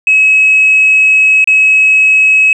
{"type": "tone with dropouts", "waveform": "sine", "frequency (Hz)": 2565, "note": "E7", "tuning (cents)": -48, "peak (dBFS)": -3, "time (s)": [0.07, 2.53], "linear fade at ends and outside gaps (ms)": 2, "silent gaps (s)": [1.443, 1.474], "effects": ["tanh soft clip ceiling 0 dBFS"]}